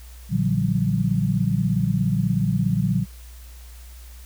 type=chord; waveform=sine; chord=G minor seventh; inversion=first; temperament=equal with one note detuned; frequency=116.54 / 146.83 / 174.61 / 191.41 Hz; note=Bb2 / D3 / F3 / G3; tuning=0 / 0 / 0 / -41 cents; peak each=-24 dBFS; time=0.29-3.06 s; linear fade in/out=50 ms; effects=added 60 Hz sine -39 dBFS peak until 4.25 s + white hiss -50 dBFS RMS until 4.25 s